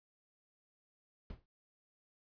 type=noise with exponential decay; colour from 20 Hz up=brown; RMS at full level=-42 dBFS; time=1.3-1.46 s; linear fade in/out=2 ms; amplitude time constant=33 ms; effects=resampled to 11025 Hz